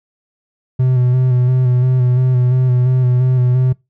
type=tone with vibrato; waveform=triangle; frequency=126.4 Hz; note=B2; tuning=41 cents sharp; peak=-8 dBFS; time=0.79-3.73 s; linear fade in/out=10 ms; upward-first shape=square; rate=2.9 Hz; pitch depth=26 cents each way; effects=noise-tail reverb RT60 0.2 s tail -22 dB re dry